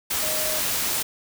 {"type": "tone in noise", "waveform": "sine", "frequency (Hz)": 622.3, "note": "D#5", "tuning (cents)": 0, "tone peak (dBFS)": -31, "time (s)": [0.22, 0.6], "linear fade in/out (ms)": 10, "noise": "white", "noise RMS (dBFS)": -25, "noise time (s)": [0.1, 1.03], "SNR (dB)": -9, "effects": []}